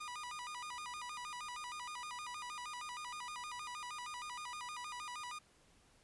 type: tone with vibrato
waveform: sawtooth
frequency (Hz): 1093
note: C#6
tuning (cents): -25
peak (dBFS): -40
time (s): 0-5.39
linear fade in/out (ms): 10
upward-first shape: square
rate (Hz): 6.4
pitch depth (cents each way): 190
effects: pink hiss -68 dBFS RMS until 6.03 s + resampled to 24000 Hz